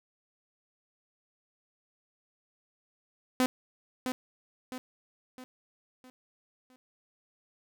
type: tone with echo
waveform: sawtooth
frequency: 254.8 Hz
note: C4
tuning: 46 cents flat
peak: -19 dBFS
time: 3.4-3.46 s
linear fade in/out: 0 ms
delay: 660 ms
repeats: 5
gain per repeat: -7 dB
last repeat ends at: 6.76 s
effects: none